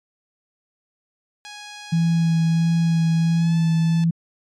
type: tone with pitch glide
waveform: 5% pulse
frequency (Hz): 830.6 to 871.9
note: G#5 to A5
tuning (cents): 0 to -16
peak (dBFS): -21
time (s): 1.45-4.04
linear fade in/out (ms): 0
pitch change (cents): +84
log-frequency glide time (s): 3.36-3.57
type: tone with vibrato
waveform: sine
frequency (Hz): 164.81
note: E3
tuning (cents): 0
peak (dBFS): -15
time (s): 1.92-4.11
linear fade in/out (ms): 10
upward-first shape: sine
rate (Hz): 1.5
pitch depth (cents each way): 17
effects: low-pass 5000 Hz 12 dB/octave + MP3 96 kbps